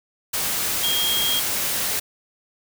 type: tone in noise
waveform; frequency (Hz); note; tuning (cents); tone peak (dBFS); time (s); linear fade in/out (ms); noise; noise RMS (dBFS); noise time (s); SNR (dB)
sine; 3245; G#7; -41; -21; 0.83-1.4; 10; white; -24; 0.33-2; 0
effects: none